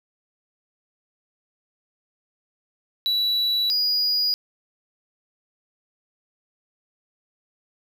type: tone pair in turn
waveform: triangle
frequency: 3934 / 4900 Hz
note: B7 / D#8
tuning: -7 / -27 cents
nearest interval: major third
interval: 380 cents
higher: second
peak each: -18 dBFS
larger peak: neither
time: 3.06-3.7 / 3.7-4.34 s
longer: neither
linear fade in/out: 0 ms
effects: none